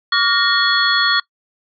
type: tone cluster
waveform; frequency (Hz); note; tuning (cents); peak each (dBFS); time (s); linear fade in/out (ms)
sine; 1141 / 1416 / 1855 / 3374 / 4326; C#6 / F6 / A#6 / G#7 / C#8; +50 / +23 / -9 / +27 / -43; -19; 0.12-1.2; 5
effects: noise-tail reverb RT60 0.1 s tail -23 dB re dry